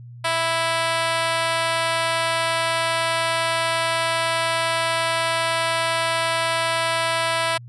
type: tone with high-pass filter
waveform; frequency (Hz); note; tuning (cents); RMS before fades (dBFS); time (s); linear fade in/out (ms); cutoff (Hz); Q
5% pulse; 329.6; E4; 0; -22; 0.24-7.58; 10; 740; 2.3
effects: added 120 Hz sine -37 dBFS peak until 7.68 s + resampled to 24000 Hz

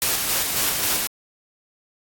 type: noise with tremolo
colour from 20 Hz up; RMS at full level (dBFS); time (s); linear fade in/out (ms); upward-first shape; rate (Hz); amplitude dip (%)
white; -21; 0.02-1.07; 0; square; 3.7; 30
effects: AAC 64 kbps

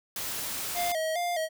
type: noise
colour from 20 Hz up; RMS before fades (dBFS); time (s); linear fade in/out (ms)
white; -34; 0.16-0.92; 2
type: tone with vibrato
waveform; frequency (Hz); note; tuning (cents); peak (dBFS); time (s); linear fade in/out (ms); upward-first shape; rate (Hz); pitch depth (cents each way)
square; 668; E5; +23; -28; 0.74-1.49; 50; square; 2.4; 84
effects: none

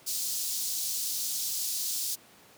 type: high-pass noise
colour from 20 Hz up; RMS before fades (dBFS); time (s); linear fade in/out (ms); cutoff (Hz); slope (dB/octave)
pink; -32; 0.06-2.16; 20; 4500; 24
effects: pink hiss -56 dBFS RMS until 2.57 s + high-pass 150 Hz 12 dB/octave

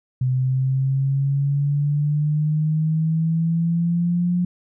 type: exponential sweep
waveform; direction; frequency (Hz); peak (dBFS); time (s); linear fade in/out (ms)
sine; up; 127.4 to 178.4; -17; 0.21-4.45; 5
effects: none

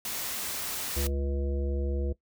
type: noise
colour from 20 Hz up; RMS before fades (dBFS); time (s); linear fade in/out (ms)
white; -34; 0.05-1.07; 2
type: harmonic tone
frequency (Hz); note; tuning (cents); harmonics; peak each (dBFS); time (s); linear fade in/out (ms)
69.7; C#2; +10; 1 / 3 / 5 / 7 / 9; -28 / -40 / -37 / -38 / -47; 0.96-2.13; 10
effects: noise-tail reverb RT60 0.1 s tail -18 dB re dry

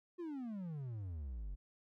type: exponential sweep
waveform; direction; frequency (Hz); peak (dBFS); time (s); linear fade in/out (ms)
triangle; down; 363.5 to 43.65; -39; 0.18-1.56; 20
effects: none

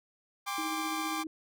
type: chord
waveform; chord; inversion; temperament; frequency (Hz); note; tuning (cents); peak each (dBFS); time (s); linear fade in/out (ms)
sawtooth; G suspended fourth; none; equal with one note detuned; 801.4 / 1046.5 / 1174.7; G5 / C6 / D6; +38 / 0 / 0; -34 / -36 / -32; 0.46-1.24; 20
type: tone with tremolo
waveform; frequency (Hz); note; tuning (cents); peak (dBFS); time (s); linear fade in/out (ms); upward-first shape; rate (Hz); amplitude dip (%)
sine; 315.7; D#4; +25; -34; 0.58-1.27; 2; triangle; 15; 50
effects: none

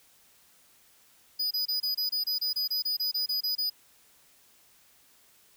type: tone bursts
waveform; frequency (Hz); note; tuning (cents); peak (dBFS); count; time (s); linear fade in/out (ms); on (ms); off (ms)
square; 4951; D#8; -9; -27; 16; 1.39-3.7; 10; 120; 26
effects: white hiss -61 dBFS RMS until 5.56 s

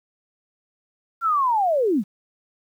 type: linear sweep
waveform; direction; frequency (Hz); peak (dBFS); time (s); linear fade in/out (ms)
sine; down; 1391 to 170; -17; 1.21-2.04; 50
effects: 9-bit

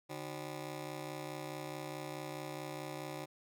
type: ring-modulated tone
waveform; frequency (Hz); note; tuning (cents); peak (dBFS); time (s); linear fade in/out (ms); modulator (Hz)
15% pulse; 226.9; A#3; -47; -32; 0.09-3.26; 20; 81.1
effects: none

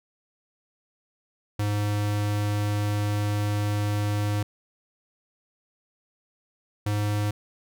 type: tone pair in turn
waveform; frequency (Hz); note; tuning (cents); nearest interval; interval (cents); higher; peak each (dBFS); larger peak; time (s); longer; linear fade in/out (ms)
square; 103.7 / 104.12; G#2 / G#2; -2 / +5; unison; 7; second; -24; neither; 1.59-4.43 / 6.86-7.31; first; 5
effects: none

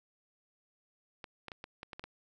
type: clicks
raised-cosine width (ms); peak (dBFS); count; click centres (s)
0.3; -27; 8; 1.242 / 1.483 / 1.518 / 1.641 / 1.831 / 1.932 / 1.995 / 2.04
effects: none

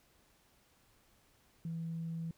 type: tone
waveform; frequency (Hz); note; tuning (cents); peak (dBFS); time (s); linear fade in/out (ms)
sine; 164.81; E3; 0; -36; 1.65-2.31; 2
effects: tanh soft clip ceiling -32 dBFS + pink hiss -69 dBFS RMS until 2.37 s

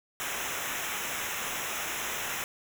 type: noise with comb filter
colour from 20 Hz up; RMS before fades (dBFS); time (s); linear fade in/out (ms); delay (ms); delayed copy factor
pink; -34; 0.2-2.44; 0; 0.22; -0.9
effects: none

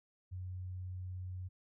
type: tone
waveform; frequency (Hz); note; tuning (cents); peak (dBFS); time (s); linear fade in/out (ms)
sine; 91.7; F#2; -15; -40; 0.31-1.49; 20
effects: none

